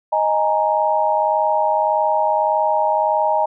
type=chord; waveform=sine; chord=D# suspended fourth; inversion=none; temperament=equal; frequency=622.3 / 830.6 / 932.3 Hz; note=D#5 / G#5 / A#5; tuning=0 / 0 / 0 cents; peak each=-19 dBFS; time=0.12-3.46 s; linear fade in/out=10 ms; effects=none